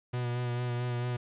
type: tone with vibrato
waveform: 45% pulse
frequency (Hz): 122.2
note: B2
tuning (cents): -18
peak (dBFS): -30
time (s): 0.13-1.17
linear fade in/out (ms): 10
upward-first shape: sine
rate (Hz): 4.5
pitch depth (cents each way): 23
effects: resampled to 8000 Hz + 10-bit